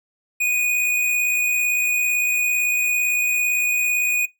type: tone with amplitude modulation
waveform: square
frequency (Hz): 2474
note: D#7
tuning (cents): -10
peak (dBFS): -17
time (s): 0.4-4.26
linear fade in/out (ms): 10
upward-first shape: sine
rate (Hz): 57.8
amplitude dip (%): 30
effects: noise-tail reverb RT60 0.2 s tail -22 dB re dry